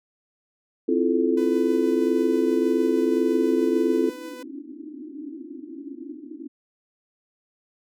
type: chord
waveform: sine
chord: F major seventh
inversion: second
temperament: just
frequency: 261.9 / 327.4 / 349.2 / 436.5 Hz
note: C4 / E4 / F4 / A4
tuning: +2 / -12 / 0 / -14 cents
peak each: -24 dBFS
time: 0.88-4.1 s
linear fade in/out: 10 ms
type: tone with tremolo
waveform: sawtooth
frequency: 499.3 Hz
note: B4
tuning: 19 cents sharp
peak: -33 dBFS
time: 1.37-4.43 s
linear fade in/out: 5 ms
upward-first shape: sine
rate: 6.3 Hz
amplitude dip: 25%
type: band-pass noise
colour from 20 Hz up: pink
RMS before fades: -38 dBFS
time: 3.28-6.48 s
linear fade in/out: 10 ms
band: 260 to 340 Hz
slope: 96 dB/octave
effects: none